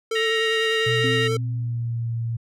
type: tone with vibrato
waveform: square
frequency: 444.2 Hz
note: A4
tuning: 16 cents sharp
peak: -23 dBFS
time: 0.11-1.37 s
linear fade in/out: 5 ms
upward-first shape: sine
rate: 10 Hz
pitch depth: 20 cents each way
type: harmonic tone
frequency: 938 Hz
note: A#5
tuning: 11 cents sharp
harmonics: 2 / 3 / 4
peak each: -24 / -27 / -31 dBFS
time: 0.15-1.28 s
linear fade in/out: 10 ms
type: tone with pitch glide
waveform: sine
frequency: 122 to 115.62 Hz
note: B2 to A#2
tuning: -21 to -14 cents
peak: -23 dBFS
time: 0.86-2.37 s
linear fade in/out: 10 ms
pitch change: -93 cents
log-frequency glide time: 1.03-2.15 s
type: tone with exponential decay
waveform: sine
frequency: 261.6 Hz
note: C4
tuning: in tune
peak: -24 dBFS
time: 1.04-2.1 s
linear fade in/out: 0 ms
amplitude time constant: 230 ms
effects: low-pass 9000 Hz 12 dB/octave